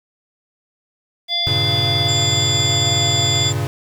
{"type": "harmonic tone", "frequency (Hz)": 692, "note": "F5", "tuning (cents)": -16, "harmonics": [1, 3, 5, 7], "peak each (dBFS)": [-29, -29, -18, -24], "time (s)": [1.28, 3.53], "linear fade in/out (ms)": 50}
{"type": "chord", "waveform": "square", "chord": "G diminished", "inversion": "none", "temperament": "equal", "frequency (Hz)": [98, 116.54, 138.59], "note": ["G2", "Bb2", "Db3"], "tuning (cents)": [0, 0, 0], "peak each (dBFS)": -24, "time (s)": [1.47, 3.67], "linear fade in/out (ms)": 0}
{"type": "tone", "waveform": "sine", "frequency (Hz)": 7310, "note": "A#8", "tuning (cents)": -35, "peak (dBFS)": -23, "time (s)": [2.08, 3.53], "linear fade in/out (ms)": 10}
{"effects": ["8-bit"]}